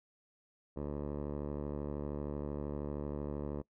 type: tone with low-pass filter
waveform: 10% pulse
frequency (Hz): 72.9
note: D2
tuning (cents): -12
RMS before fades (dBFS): -39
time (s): 0.76-3.62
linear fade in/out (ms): 10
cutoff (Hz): 660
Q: 1.6
effects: noise-tail reverb RT60 0.1 s tail -22 dB re dry